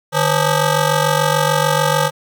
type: ring-modulated tone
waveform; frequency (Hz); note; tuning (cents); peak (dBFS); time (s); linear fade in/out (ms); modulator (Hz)
15% pulse; 349.2; F4; 0; -4; 0.12-2.11; 50; 198
effects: none